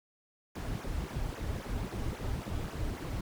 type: noise with flanger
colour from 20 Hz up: brown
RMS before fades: -36 dBFS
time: 0.55-3.21 s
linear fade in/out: 5 ms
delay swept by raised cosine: 0.22 to 5.82 ms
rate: 3.7 Hz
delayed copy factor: -1
effects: none